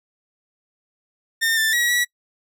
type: tone with pitch steps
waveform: sawtooth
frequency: 1816 / 1773 / 1914 / 1937 Hz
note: A#6 / A6 / A#6 / B6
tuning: -46 / +13 / +45 / -34 cents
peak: -14 dBFS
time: 1.41-2.05 s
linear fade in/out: 20 ms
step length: 160 ms
effects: noise-tail reverb RT60 0.1 s tail -24 dB re dry

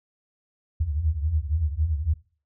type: tone cluster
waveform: sine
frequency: 72.2 / 79.1 / 82.9 Hz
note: D2 / D#2 / E2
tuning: -29 / +29 / +10 cents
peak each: -27 dBFS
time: 0.8-2.14 s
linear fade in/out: 10 ms
effects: noise-tail reverb RT60 0.4 s tail -20 dB re dry

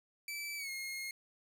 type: tone with pitch glide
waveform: sawtooth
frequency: 2316 to 2148 Hz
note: D7 to C7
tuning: -25 to +45 cents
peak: -36 dBFS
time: 0.28-1.11 s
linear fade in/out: 2 ms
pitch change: -130 cents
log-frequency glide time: 0.57-0.7 s
effects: 11-bit

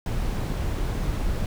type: noise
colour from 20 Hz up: brown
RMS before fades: -26 dBFS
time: 0.06-1.46 s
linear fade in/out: 2 ms
effects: none

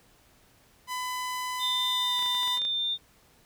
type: tone with pitch glide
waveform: sawtooth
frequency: 1004 to 989.6 Hz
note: B5 to B5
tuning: +28 to +3 cents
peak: -27 dBFS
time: 0.87-2.6 s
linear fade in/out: 50 ms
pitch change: -25 cents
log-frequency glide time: 1.91-2.12 s
type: tone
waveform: sine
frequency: 3599 Hz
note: A7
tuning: 38 cents sharp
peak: -26 dBFS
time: 1.59-2.98 s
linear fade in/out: 50 ms
type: clicks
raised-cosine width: 0.2 ms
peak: -24 dBFS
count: 9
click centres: 2.192 / 2.225 / 2.261 / 2.349 / 2.432 / 2.476 / 2.574 / 2.618 / 2.651 s
effects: pink hiss -61 dBFS RMS until 3.45 s

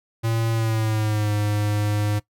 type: tone with pitch glide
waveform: square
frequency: 113.8 to 104.36 Hz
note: A#2 to G#2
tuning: -41 to +9 cents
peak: -21 dBFS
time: 0.23-2.2 s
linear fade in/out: 20 ms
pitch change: -150 cents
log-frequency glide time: 0.53-1.32 s
effects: noise-tail reverb RT60 0.1 s tail -18 dB re dry

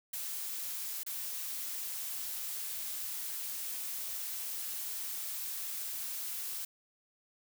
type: noise with dropouts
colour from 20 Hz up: blue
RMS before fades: -39 dBFS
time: 0.13-6.65 s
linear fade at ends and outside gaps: 5 ms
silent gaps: 1.034-1.063 s
effects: none

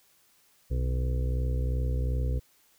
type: harmonic tone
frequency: 62.7 Hz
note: B1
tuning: 27 cents sharp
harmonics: 1 / 2 / 4 / 5 / 6 / 7 / 8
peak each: -26 / -32 / -43 / -48 / -49 / -44 / -43 dBFS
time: 0.7-2.4 s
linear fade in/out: 20 ms
effects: white hiss -64 dBFS RMS until 2.78 s

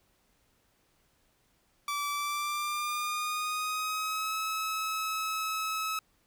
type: tone with pitch glide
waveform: sawtooth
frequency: 1157 to 1291.2 Hz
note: D6 to E6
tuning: -26 to -36 cents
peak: -27 dBFS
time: 1.88-5.99 s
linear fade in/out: 2 ms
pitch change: +190 cents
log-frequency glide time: 2.1-4.36 s
effects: pink hiss -70 dBFS RMS until 6.26 s

